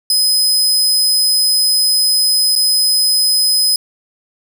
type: tone with dropouts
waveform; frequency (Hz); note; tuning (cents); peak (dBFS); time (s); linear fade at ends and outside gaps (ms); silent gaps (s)
sawtooth; 5040; D#8; +21; -8; 0.1-3.76; 2; 2.554-2.56
effects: none